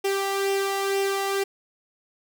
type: tone with flanger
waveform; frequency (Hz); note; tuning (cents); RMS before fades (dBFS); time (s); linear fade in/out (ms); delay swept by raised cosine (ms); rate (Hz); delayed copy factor
sawtooth; 392.9; G4; +4; -25; 0.04-1.44; 10; 0.35 to 1.06; 2.1; +0.5
effects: none